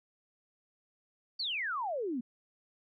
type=exponential sweep; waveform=sine; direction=down; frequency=4699 to 225 Hz; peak=-32 dBFS; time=1.39-2.21 s; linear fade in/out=10 ms; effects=none